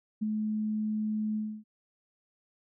sine tone with ADSR envelope, 214.6 Hz, A3, 43 cents flat, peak -25 dBFS, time 0.21-1.64 s, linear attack 18 ms, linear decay 11 ms, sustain -3 dB, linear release 280 ms, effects none

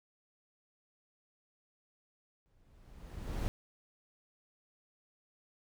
brown noise with exponential growth, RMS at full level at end -32 dBFS, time 2.46-3.48 s, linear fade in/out 0 ms, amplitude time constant 220 ms, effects none

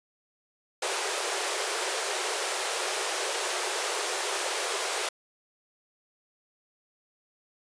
pink high-pass noise, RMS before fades -30 dBFS, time 0.82-5.09 s, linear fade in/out 5 ms, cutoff 360 Hz, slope 96 dB/octave, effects resampled to 22050 Hz

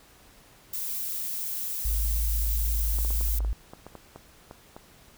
violet noise, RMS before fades -32 dBFS, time 0.73-3.39 s, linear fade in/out 5 ms
sine tone, 53.3 Hz, G#1, 46 cents sharp, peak -24 dBFS, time 1.85-3.53 s, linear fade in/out 0 ms
clicks, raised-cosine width 1 ms, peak -27 dBFS, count 12, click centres 2.987 / 3.049 / 3.106 / 3.21 / 3.405 / 3.448 / 3.735 / 3.866 / 3.953 / 4.16 / 4.511 / 4.765 s
effects pink hiss -55 dBFS RMS until 5.17 s

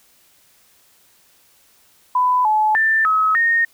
sine tone with pitch steps, 999 / 859 / 1779 / 1281 / 1848 Hz, B5 / A5 / A6 / E6 / A#6, +20 / -42 / +19 / -50 / -16 cents, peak -13 dBFS, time 2.15-3.65 s, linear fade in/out 5 ms, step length 300 ms, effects white hiss -55 dBFS RMS until 3.73 s

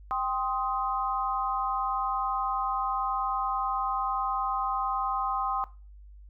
sine chord, C minor, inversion second, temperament just, 784.9 / 1046.5 / 1255.8 Hz, G5 / C6 / Eb6, +2 / 0 / +16 cents, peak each -31 dBFS, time 0.11-5.64 s, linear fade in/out 0 ms, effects noise-tail reverb RT60 0.3 s tail -17 dB re dry + added 50 Hz sine -46 dBFS peak until 6.29 s

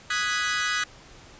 sawtooth chord, G# minor seventh, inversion second, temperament equal, 1244.5 / 1480 / 1661.2 / 1975.5 Hz, D#6 / F#6 / G#6 / B6, 0 / 0 / 0 / 0 cents, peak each -26 dBFS, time 0.1-0.84 s, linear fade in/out 5 ms, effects pink hiss -49 dBFS RMS until 1.39 s + resampled to 16000 Hz

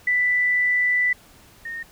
sine tone pair in turn, 1982 / 1843.1 Hz, B6 / A#6, +6 / -20 cents, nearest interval minor second, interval 126 cents, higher first, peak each -17 / -29 dBFS, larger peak first, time 0.07-1.13 / 1.65-1.83 s, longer first, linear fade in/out 5 ms, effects pink hiss -51 dBFS RMS until 1.91 s

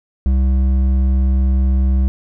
sine tone with hard clipping, 65.41 Hz, C2, in tune, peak -13 dBFS, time 0.26-2.08 s, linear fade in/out 0 ms, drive 7 dB, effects none

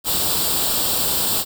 white noise with comb filter, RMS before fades -20 dBFS, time 0.04-1.45 s, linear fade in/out 50 ms, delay 0.24 ms, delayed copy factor +0.7, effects none

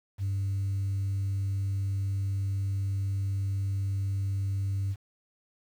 sine tone, 98 Hz, G2, in tune, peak -25 dBFS, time 0.18-4.96 s, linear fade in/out 50 ms, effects tanh soft clip ceiling -25 dBFS + 9-bit

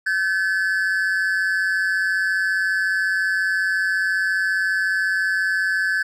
triangle tone pair together, 1533.5 / 1719 Hz, G6 / A6, -38 / -41 cents, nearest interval major second, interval 197 cents, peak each -19 / -20 dBFS, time 0.06-6.03 s, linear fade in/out 10 ms, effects none

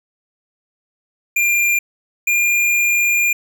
square tone pair in turn, 2395 / 2407 Hz, D7 / D7, +33 / +42 cents, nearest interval unison, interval 9 cents, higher second, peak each -14 dBFS, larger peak neither, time 1.36-1.79 / 2.27-3.33 s, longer second, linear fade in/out 5 ms, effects none

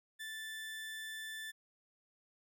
30% pulse tone, 1760 Hz, A6, in tune, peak -40 dBFS, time 0.19-1.52 s, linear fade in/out 20 ms, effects none

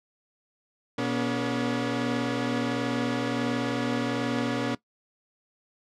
sawtooth tone cluster, 121.7 / 241.2 / 282.6 / 423.9 Hz, B2 / B3 / C#4 / G#4, -25 / -41 / +34 / +35 cents, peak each -31 / -25 / -25 / -33 dBFS, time 0.98-4.75 s, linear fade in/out 5 ms, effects noise-tail reverb RT60 0.1 s tail -19 dB re dry + low-pass 5000 Hz 12 dB/octave

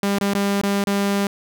sawtooth tone with dropouts, 200 Hz, G3, 35 cents sharp, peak -14 dBFS, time 0.03-1.27 s, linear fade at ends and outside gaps 2 ms, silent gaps 0.186-0.211 / 0.337-0.349 / 0.614-0.634 / 0.84-0.871 s, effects none

